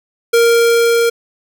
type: tone with level ramp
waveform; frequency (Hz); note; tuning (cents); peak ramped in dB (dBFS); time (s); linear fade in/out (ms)
square; 466.2; A#4; 0; -8 to -11; 0.33-1.1; 10
effects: none